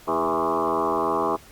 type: tone with frequency modulation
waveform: sine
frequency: 740 Hz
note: F#5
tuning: in tune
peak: -20 dBFS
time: 0.07-1.37 s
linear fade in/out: 20 ms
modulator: 83.1 Hz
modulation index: 5.4
effects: pink hiss -49 dBFS RMS until 1.51 s + Opus 48 kbps

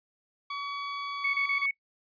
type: tone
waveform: sawtooth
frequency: 1133 Hz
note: C#6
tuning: 37 cents sharp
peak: -29 dBFS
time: 0.5-1.66 s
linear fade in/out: 5 ms
type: tone bursts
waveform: sine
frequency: 2217 Hz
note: C#7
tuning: in tune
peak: -25 dBFS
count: 4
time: 1.24-1.71 s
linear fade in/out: 5 ms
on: 95 ms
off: 30 ms
effects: noise-tail reverb RT60 0.1 s tail -24 dB re dry + resampled to 11025 Hz

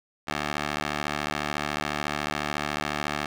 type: tone with band-pass filter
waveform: 15% pulse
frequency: 74 Hz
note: D2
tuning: 14 cents sharp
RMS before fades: -30 dBFS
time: 0.27-3.27 s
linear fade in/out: 20 ms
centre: 1900 Hz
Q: 0.61
effects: none

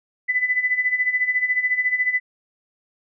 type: tone with tremolo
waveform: sine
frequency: 2000 Hz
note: B6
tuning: 21 cents sharp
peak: -15 dBFS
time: 0.28-2.2 s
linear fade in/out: 20 ms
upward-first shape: sine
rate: 14 Hz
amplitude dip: 75%
effects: none

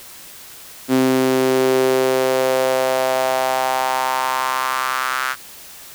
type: tone with high-pass filter sweep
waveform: sawtooth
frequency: 130.3 Hz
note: C3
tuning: 7 cents flat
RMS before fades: -18 dBFS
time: 0.88-5.36 s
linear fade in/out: 50 ms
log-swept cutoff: 280 to 1400 Hz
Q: 3.6
effects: white hiss -39 dBFS RMS until 5.94 s

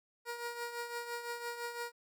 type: tone with tremolo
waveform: 15% pulse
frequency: 474.7 Hz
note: A#4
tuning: 31 cents sharp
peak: -30 dBFS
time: 0.25-1.92 s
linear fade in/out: 50 ms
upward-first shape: triangle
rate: 5.9 Hz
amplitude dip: 65%
effects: none

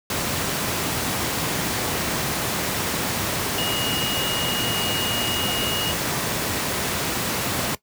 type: tone in noise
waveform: sine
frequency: 2872 Hz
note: F7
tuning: 48 cents sharp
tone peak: -25 dBFS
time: 3.58-5.92 s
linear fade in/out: 2 ms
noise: pink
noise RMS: -24 dBFS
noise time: 0.1-7.75 s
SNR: -4 dB
effects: noise-tail reverb RT60 0.1 s tail -18 dB re dry + high-pass 100 Hz 12 dB/octave

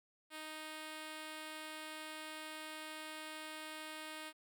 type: tone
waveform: 5% pulse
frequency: 311.1 Hz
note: D#4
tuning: in tune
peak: -34 dBFS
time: 0.3-4.33 s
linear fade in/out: 50 ms
effects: none

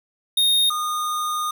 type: tone pair in turn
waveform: square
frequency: 3700 / 1226.2 Hz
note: A#7 / D#6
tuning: -14 / -26 cents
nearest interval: octave + perfect fifth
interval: 1912 cents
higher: first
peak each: -16 / -23 dBFS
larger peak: first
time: 0.37-0.7 / 0.7-1.51 s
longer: second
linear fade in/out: 5 ms
effects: 8-bit

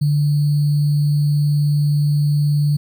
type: tone with sample-and-hold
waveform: sine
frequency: 146.83 Hz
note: D3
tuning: in tune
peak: -13 dBFS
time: 0.01-2.77 s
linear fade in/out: 10 ms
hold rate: 4410 Hz
effects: none

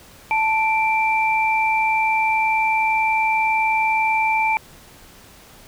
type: tone pair together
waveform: sine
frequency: 879.9 / 2349 Hz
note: A5 / D7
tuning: 0 / 0 cents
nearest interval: octave + perfect fourth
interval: 1700 cents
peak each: -18 / -20 dBFS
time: 0.31-4.57 s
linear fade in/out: 0 ms
effects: pink hiss -46 dBFS RMS until 5.67 s

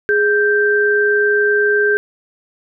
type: tone pair together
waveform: sine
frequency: 415.3 / 1568 Hz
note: G#4 / G6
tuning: 0 / 0 cents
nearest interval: octave + major seventh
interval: 2300 cents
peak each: -14 dBFS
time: 0.09-1.97 s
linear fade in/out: 0 ms
effects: none

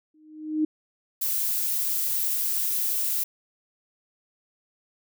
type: tone with exponential growth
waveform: sine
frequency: 309 Hz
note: D#4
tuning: 12 cents flat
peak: -18 dBFS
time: 0.14-0.65 s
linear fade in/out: 5 ms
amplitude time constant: 110 ms
type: noise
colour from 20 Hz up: violet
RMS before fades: -26 dBFS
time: 1.21-3.24 s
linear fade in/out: 10 ms
effects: none

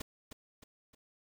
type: noise with echo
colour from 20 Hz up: pink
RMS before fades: -41 dBFS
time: 0-0.02 s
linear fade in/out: 5 ms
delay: 310 ms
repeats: 3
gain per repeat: -7 dB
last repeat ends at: 0.95 s
effects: none

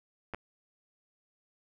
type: clicks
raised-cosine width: 0.5 ms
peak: -23 dBFS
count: 2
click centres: 0.337 / 0.346 s
effects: none

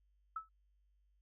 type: tone with exponential decay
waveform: sine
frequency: 1306 Hz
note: E6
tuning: 17 cents flat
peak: -35 dBFS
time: 0.36-0.49 s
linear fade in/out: 5 ms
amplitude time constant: 27 ms
effects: noise-tail reverb RT60 0.1 s tail -25 dB re dry + added 50 Hz sine -70 dBFS peak until 1.21 s

